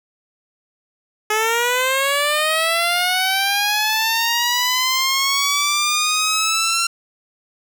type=linear sweep; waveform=10% pulse; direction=up; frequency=423.6 to 1369 Hz; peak=-8 dBFS; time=1.3-6.87 s; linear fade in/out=5 ms; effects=none